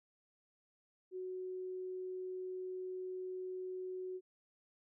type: tone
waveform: sine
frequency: 370 Hz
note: F#4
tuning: in tune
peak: -40 dBFS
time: 1.11-4.21 s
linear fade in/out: 50 ms
effects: none